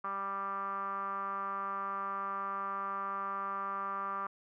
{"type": "tone with low-pass filter", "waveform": "5% pulse", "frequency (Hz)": 196.7, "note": "G3", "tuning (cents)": 6, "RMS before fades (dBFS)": -37, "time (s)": [0.04, 4.27], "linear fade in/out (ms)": 5, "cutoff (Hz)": 1200, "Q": 7.9, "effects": []}